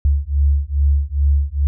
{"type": "beating tone pair", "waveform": "sine", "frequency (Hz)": [69.9, 72.3], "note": ["C#2", "D2"], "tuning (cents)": [15, -27], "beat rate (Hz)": 2.4, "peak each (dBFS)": -16, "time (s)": [0.05, 1.67], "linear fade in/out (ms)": 0, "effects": []}